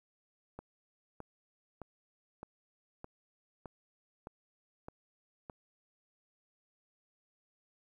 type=click train; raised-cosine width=1 ms; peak=-30 dBFS; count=9; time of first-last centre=0.59-5.498 s; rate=1.63 Hz; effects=11-bit